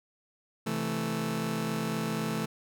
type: chord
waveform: sawtooth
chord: A minor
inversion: first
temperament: just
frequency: 132 / 165 / 220 Hz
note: C3 / E3 / A3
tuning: +16 / +2 / 0 cents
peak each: -34 / -30 / -28 dBFS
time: 0.66-2.46 s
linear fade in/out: 10 ms
effects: none